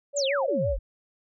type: tone with vibrato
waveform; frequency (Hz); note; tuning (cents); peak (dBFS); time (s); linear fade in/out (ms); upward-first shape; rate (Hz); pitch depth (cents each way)
sine; 554.4; C#5; 0; -24; 0.13-0.77; 50; sine; 5.8; 65
type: exponential sweep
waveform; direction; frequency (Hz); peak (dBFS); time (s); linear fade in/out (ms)
sine; down; 7902 to 36.51; -27; 0.16-0.79; 10
effects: none